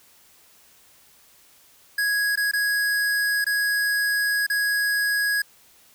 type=tone with dropouts; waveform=square; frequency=1661.2 Hz; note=G#6; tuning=in tune; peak=-21 dBFS; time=1.98-5.42 s; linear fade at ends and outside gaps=5 ms; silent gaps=2.357-2.373 / 2.514-2.534 / 3.444-3.465 / 4.466-4.499 s; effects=white hiss -55 dBFS RMS until 5.94 s